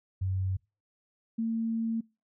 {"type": "tone pair in turn", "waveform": "sine", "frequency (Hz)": [94.5, 226.5], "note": ["F#2", "A#3"], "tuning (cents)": [37, -50], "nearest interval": "octave + minor third", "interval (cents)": 1513, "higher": "second", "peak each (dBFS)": [-27, -27], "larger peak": "neither", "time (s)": [[0.21, 0.57], [1.38, 2.01]], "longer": "second", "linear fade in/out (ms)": 10, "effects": ["noise-tail reverb RT60 0.3 s tail -26 dB re dry"]}